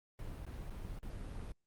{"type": "noise with dropouts", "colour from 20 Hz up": "brown", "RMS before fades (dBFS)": -44, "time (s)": [0.19, 1.52], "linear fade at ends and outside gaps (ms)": 1, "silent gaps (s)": [[0.452, 0.465], [0.699, 0.704], [0.989, 1.029]], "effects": ["Opus 32 kbps"]}